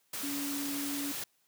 sine tone in noise, 283.1 Hz, C#4, 37 cents sharp, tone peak -35 dBFS, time 0.23-1.12 s, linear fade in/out 5 ms, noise white, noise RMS -38 dBFS, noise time 0.13-1.24 s, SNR 0 dB, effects white hiss -72 dBFS RMS until 1.47 s + high-pass 100 Hz 12 dB/octave

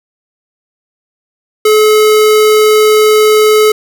square tone, 428.8 Hz, A4, 45 cents flat, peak -5 dBFS, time 1.65-3.72 s, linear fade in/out 5 ms, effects none

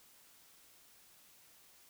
silence, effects white hiss -63 dBFS RMS until 1.89 s

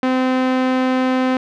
sawtooth tone with low-pass filter, 257.6 Hz, C4, 27 cents flat, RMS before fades -17 dBFS, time 0.03-1.37 s, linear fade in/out 2 ms, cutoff 2700 Hz, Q 0.68, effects none

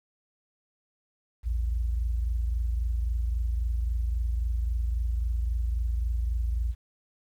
sine tone pair together, 57.28 / 81 Hz, A#1 / E2, -30 / -30 cents, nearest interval tritone, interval 600 cents, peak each -25 / -36 dBFS, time 1.43-6.75 s, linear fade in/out 50 ms, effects 10-bit

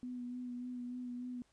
sine tone with vibrato, 247 Hz, B3, in tune, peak -40 dBFS, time 0.03-1.42 s, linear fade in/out 0 ms, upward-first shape sine, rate 3.4 Hz, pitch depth 22 cents each way, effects pink hiss -73 dBFS RMS until 1.52 s + resampled to 22050 Hz

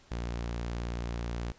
sawtooth tone, 58.6 Hz, A#1, 10 cents sharp, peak -29 dBFS, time 0.11-1.52 s, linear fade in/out 5 ms, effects pink hiss -60 dBFS RMS until 1.58 s + resampled to 16000 Hz

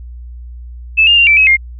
sine tone with pitch steps, 2620 / 2815 / 2774 / 2328 / 2556 / 2122 Hz, E7 / F7 / F7 / D7 / D#7 / C7, -11 / +13 / -12 / -16 / +46 / +24 cents, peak -5 dBFS, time 0.97-1.57 s, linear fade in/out 20 ms, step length 100 ms, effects added 60 Hz sine -27 dBFS peak until 1.79 s

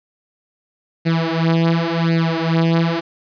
sawtooth tone with flanger, 165.4 Hz, E3, 6 cents sharp, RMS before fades -17 dBFS, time 1.05-3.01 s, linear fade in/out 20 ms, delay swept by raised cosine 0.44 to 6.44 ms, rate 0.92 Hz, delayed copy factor +1, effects resampled to 11025 Hz + 7-bit

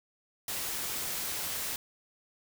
white noise, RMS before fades -35 dBFS, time 0.48-1.76 s, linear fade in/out 2 ms, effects none

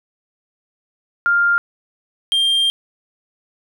sine / triangle tone pair in turn, 1400 / 3190 Hz, F6 / G7, +4 / +30 cents, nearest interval octave + major second, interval 1426 cents, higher second, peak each -12 dBFS, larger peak neither, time 1.26-1.58 / 2.32-2.7 s, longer second, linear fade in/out 0 ms, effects none

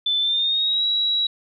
sine tone with pitch glide, 3520 to 3883 Hz, A7 to B7, 0 to -30 cents, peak -18 dBFS, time 0.06-1.27 s, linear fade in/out 5 ms, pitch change +170 cents, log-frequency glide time 0.2-0.84 s, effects none

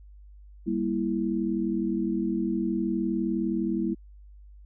sine chord, E diminished, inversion first, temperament just, 197.78 / 237.3 / 329.6 Hz, G3 / Bb3 / E4, +16 / +31 / 0 cents, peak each -29 / -30 / -28 dBFS, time 0.66-3.95 s, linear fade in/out 20 ms, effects added 50 Hz sine -46 dBFS peak until 4.65 s

